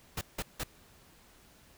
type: noise bursts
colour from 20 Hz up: pink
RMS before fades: -35 dBFS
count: 3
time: 0.17-0.636 s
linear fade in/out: 5 ms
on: 42 ms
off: 170 ms
effects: pink hiss -60 dBFS RMS until 1.77 s